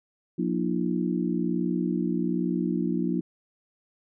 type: harmonic tone with a mistuned harmonic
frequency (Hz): 60.1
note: B1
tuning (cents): -46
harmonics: 3 / 4 / 5 / 6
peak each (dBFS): -28 / -29 / -30 / -31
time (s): 0.38-3.21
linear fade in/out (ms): 10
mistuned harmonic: 6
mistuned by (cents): -93
effects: none